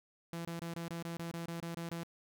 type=tone bursts; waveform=sawtooth; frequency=168.3 Hz; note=E3; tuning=36 cents sharp; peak=-35 dBFS; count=12; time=0.33-2.034 s; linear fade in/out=0 ms; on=120 ms; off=24 ms; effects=none